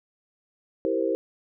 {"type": "chord", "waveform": "sine", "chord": "C dominant seventh", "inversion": "first", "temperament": "equal", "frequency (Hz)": [329.6, 392, 466.2, 523.3], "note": ["E4", "G4", "Bb4", "C5"], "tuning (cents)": [0, 0, 0, 0], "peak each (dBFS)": -28, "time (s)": [0.85, 1.15], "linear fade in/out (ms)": 0, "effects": []}